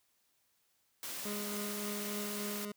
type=high-pass noise; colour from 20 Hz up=white; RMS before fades=-42 dBFS; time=1.03-2.65 s; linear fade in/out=0 ms; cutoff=150 Hz; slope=12 dB/octave
type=tone with tremolo; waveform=25% pulse; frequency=206.6 Hz; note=G#3; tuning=9 cents flat; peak=-34 dBFS; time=1.25-2.72 s; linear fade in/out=5 ms; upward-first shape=triangle; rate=3.5 Hz; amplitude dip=30%
effects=white hiss -75 dBFS RMS until 2.76 s